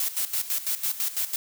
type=noise with tremolo; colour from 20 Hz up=blue; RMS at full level=-26 dBFS; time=0-1.36 s; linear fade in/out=2 ms; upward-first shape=square; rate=6 Hz; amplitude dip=75%; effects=none